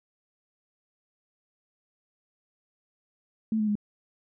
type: tone with pitch steps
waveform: sine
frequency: 220 / 213.7 / 207.7 Hz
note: A3 / G#3 / G#3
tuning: 0 / +50 / 0 cents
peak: -23 dBFS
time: 3.52-3.754 s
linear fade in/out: 2 ms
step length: 78 ms
effects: none